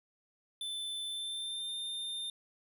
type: tone with pitch glide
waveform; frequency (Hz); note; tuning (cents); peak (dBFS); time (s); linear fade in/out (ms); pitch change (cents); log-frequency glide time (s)
square; 3526 to 3613; A7 to A7; +3 to +45; -37; 0.61-2.3; 2; +42; 1.07-1.75
effects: none